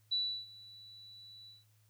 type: tone with ADSR envelope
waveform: sine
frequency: 3951 Hz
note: B7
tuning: in tune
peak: -29 dBFS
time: 0.11-1.65 s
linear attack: 16 ms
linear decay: 330 ms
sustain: -22 dB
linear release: 170 ms
effects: added 107 Hz sine -66 dBFS peak until 1.89 s + white hiss -74 dBFS RMS until 1.89 s